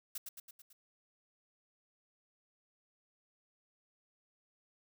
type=noise with echo; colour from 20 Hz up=blue; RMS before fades=-41 dBFS; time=0.15-0.18 s; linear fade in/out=5 ms; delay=110 ms; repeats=5; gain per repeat=-4 dB; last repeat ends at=0.73 s; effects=none